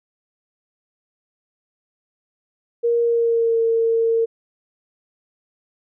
sine tone with pitch glide, 470 to 456.1 Hz, A#4 to A#4, +14 to -38 cents, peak -15 dBFS, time 2.83-4.26 s, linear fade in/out 20 ms, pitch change -52 cents, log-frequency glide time 3.01-3.6 s, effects none

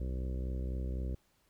harmonic tone, 63.9 Hz, C2, 40 cents flat, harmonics 1 / 2 / 3 / 4 / 5 / 6 / 7 / 8 / 9, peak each -34 / -44 / -46 / -50 / -50 / -51 / -56 / -53 / -57 dBFS, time 0-1.15 s, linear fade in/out 5 ms, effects pink hiss -72 dBFS RMS until 1.49 s

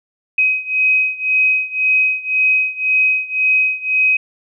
sine beating tone pair, 2526 / 2527.9 Hz, D#7 / D#7, +26 / +27 cents, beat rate 1.9 Hz, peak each -15 / -17 dBFS, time 0.38-4.17 s, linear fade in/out 5 ms, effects none

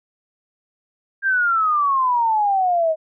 sine exponential sweep, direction down, 1610 to 622.3 Hz, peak -15 dBFS, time 1.22-2.96 s, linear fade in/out 50 ms, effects none

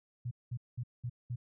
sine tone bursts, 121.3 Hz, B2, 31 cents flat, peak -34 dBFS, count 5, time 0.25-1.36 s, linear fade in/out 10 ms, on 62 ms, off 200 ms, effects none

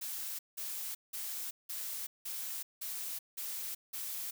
blue noise bursts, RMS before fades -40 dBFS, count 8, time 0.01-4.31 s, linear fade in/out 10 ms, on 380 ms, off 180 ms, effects none

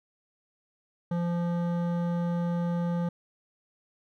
triangle tone with hard clipping, 172.6 Hz, F3, 20 cents flat, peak -28 dBFS, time 1.11-3.09 s, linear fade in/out 5 ms, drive 17 dB, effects none

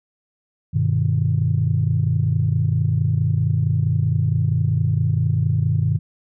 sine chord, G augmented, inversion none, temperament just, 98 / 122.5 / 153.12 Hz, G2 / B2 / D#3, 0 / -14 / -27 cents, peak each -20 dBFS, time 0.73-5.99 s, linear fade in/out 20 ms, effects tanh soft clip ceiling -7 dBFS

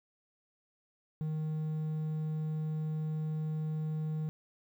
triangle tone, 155.56 Hz, D#3, in tune, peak -30 dBFS, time 1.21-4.29 s, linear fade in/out 0 ms, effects 11-bit

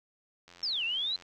click train, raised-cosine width 0.2 ms, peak -35 dBFS, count 66, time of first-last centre 0.48-1.223 s, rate 87.5 Hz
sine exponential two-way sweep, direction down then up, 5500 to 2637 to 4121 Hz, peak -29 dBFS, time 0.63-1.16 s, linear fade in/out 2 ms, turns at 0.84 s
effects none

